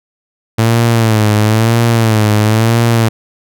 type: tone with vibrato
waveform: sawtooth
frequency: 111.3 Hz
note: A2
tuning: 20 cents sharp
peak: -4 dBFS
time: 0.58-3.09 s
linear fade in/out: 10 ms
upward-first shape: sine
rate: 1 Hz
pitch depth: 87 cents each way
effects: none